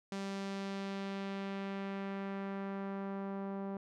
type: tone with low-pass filter sweep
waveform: sawtooth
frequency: 196.2 Hz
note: G3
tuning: 2 cents sharp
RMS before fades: -40 dBFS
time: 0.12-3.77 s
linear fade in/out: 2 ms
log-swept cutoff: 6500 to 920 Hz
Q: 1
effects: none